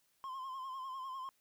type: tone with vibrato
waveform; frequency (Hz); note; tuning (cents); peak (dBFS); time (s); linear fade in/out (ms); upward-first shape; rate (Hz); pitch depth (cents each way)
triangle; 1052; C6; +9; -39; 0.24-1.29; 0; sine; 10; 56
effects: white hiss -75 dBFS RMS until 1.4 s